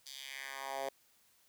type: tone with high-pass filter sweep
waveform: 10% pulse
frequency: 135.9 Hz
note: C#3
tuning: 34 cents flat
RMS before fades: -43 dBFS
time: 0.06-0.89 s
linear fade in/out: 2 ms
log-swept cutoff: 4600 to 530 Hz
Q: 2.2
effects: white hiss -69 dBFS RMS until 1.48 s